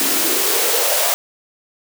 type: noise with high-pass filter sweep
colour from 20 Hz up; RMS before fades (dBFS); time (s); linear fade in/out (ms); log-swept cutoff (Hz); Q
white; -17; 0-1.14; 0; 270 to 660; 4.9
effects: none

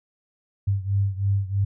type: beating tone pair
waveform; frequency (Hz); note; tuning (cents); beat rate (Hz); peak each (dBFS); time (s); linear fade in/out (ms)
sine; 98 / 101.1; G2 / G#2; 0 / -46; 3.1; -22 / -25; 0.67-1.65; 10
effects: none

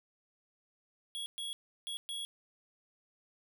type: tone bursts at uneven times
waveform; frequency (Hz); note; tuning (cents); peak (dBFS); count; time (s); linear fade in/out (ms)
square; 3336; G#7; +7; -38; 4; 1.15-1.26 / 1.38-1.53 / 1.87-1.97 / 2.09-2.25; 0
effects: none

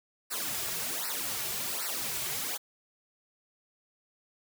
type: noise with flanger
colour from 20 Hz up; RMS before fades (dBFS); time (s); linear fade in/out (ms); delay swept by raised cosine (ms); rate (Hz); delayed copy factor
white; -34; 0.3-2.58; 20; 0.3 to 4; 1.3; -0.95
effects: none

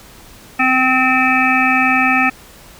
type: harmonic tone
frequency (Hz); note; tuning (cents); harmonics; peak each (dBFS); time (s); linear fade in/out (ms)
258.2; C4; -23; 1 / 3 / 5 / 7 / 9 / 10; -18 / -18 / -18 / -18 / -18 / -18; 0.59-2.3; 10
effects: pink hiss -41 dBFS RMS until 2.79 s

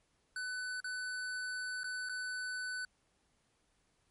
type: tone with dropouts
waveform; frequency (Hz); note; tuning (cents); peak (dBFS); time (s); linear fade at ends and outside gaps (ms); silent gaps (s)
square; 1500; F#6; +23; -38; 0.36-2.85; 2; 0.803-0.843 / 1.834-1.842 / 2.089-2.094
effects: pink hiss -75 dBFS RMS until 4.1 s + MP3 48 kbps

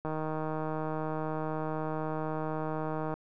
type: click train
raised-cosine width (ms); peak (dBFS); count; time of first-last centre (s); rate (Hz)
1; -21; 483; 0.05-3.14; 156
effects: none

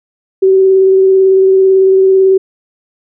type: tone with vibrato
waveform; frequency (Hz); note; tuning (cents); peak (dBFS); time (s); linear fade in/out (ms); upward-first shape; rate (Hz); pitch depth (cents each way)
sine; 381.9; G4; -45; -4; 0.42-2.38; 10; sine; 18; 14
effects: none

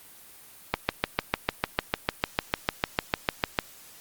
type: click train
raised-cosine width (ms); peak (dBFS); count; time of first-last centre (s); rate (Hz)
0.3; -5; 20; 0.74-3.589; 6.67
effects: white hiss -50 dBFS RMS until 4 s + Opus 32 kbps

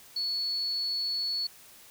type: tone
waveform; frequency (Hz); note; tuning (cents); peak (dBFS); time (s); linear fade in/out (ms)
sine; 4407; C#8; -11; -28; 0.16-1.47; 5
effects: white hiss -53 dBFS RMS until 1.9 s

